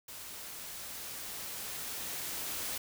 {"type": "noise with level ramp", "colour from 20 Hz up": "white", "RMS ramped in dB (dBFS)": [-46, -37], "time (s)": [0.08, 2.78], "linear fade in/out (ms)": 5, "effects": []}